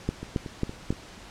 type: two click trains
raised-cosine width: 3 ms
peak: -12 / -22 dBFS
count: 4 / 4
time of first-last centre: 0.09-0.905 / 0.23-0.926 s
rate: 3.68 / 4.31 Hz
effects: pink hiss -46 dBFS RMS until 1.3 s + low-pass 7000 Hz 12 dB/octave